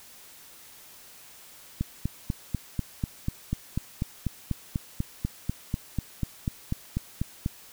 click train, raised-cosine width 5 ms, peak -14 dBFS, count 24, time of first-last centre 1.81-7.461 s, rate 4.07 Hz, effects white hiss -50 dBFS RMS until 7.72 s

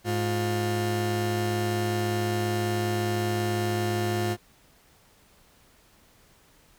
30% pulse tone pair together, 105.4 / 354.1 Hz, G#2 / F4, +26 / +24 cents, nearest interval octave + major sixth, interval 2098 cents, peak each -25 dBFS, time 0.04-4.37 s, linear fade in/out 50 ms, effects pink hiss -59 dBFS RMS until 6.78 s

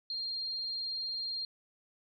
sine tone, 4206 Hz, C8, 8 cents sharp, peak -34 dBFS, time 0.1-1.45 s, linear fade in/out 2 ms, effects none

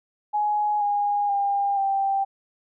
sine tone with pitch steps, 837 / 819.3 / 802 / 785 Hz, G#5 / G#5 / G5 / G5, +13 / -24 / +39 / +2 cents, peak -20 dBFS, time 0.33-2.25 s, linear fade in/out 20 ms, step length 480 ms, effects none

